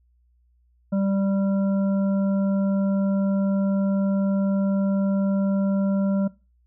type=harmonic tone; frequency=196 Hz; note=G3; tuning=in tune; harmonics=1 / 3 / 5 / 7; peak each=-20 / -29 / -44 / -42 dBFS; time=0.92-6.28 s; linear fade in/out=10 ms; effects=noise-tail reverb RT60 0.3 s tail -21 dB re dry + added 60 Hz sine -59 dBFS peak until 6.66 s